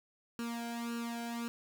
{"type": "tone with flanger", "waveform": "sawtooth", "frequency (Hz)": 234.3, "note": "A#3", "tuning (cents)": 9, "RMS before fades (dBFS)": -39, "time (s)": [0.39, 1.48], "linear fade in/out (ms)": 0, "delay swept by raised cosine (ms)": [0.71, 1.3], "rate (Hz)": 1.8, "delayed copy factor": 0.8, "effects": ["10-bit"]}